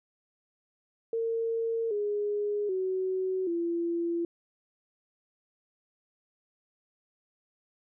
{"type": "tone with pitch steps", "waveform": "sine", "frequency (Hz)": [456.3, 413.6, 374.9, 339.9], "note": ["A#4", "G#4", "F#4", "F4"], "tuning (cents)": [-37, -7, 23, -47], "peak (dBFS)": -27, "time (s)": [1.13, 4.25], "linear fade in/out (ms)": 2, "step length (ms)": 780, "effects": []}